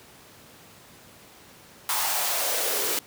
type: noise with high-pass filter sweep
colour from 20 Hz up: white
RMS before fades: -26 dBFS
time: 1.89-2.99 s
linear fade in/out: 2 ms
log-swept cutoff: 960 to 350 Hz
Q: 3.2
effects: pink hiss -50 dBFS RMS until 3.06 s + high-pass 100 Hz 12 dB/octave